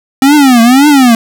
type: tone with vibrato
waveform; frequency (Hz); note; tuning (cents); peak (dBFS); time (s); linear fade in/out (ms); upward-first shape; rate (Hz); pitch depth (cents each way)
square; 261.6; C4; 0; -3; 0.22-1.15; 2; triangle; 1.9; 260
effects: none